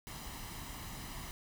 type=noise with comb filter; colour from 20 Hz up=pink; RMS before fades=-45 dBFS; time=0.07-1.31 s; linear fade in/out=0 ms; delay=1 ms; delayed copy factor=+0.55; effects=none